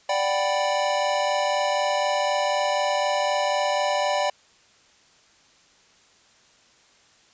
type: chord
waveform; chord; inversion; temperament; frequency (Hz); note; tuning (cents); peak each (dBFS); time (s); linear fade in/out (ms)
square; G major seventh; second; equal; 587.3 / 740 / 784 / 987.8; D5 / F#5 / G5 / B5; 0 / 0 / 0 / 0; -25 / -30 / -28 / -29; 0.09-4.3; 5
effects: white hiss -57 dBFS RMS until 7.33 s + resampled to 16000 Hz